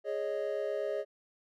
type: chord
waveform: triangle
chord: Ab suspended fourth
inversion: none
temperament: equal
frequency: 415.3 / 554.4 / 622.3 Hz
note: Ab4 / Db5 / Eb5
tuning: 0 / 0 / 0 cents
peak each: -34 dBFS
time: 0.04-1.05 s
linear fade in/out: 50 ms
effects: none